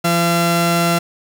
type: tone pair together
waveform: sawtooth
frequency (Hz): 170.3 / 681.2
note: F3 / F5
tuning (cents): -43 / -43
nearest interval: 2 octaves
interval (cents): 2400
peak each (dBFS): -12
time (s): 0.04-0.99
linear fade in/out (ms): 10
effects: none